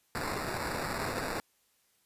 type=noise with sample-and-hold; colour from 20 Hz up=violet; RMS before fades=-35 dBFS; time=0.15-1.4 s; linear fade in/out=0 ms; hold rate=3150 Hz; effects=white hiss -71 dBFS RMS until 2.05 s + resampled to 32000 Hz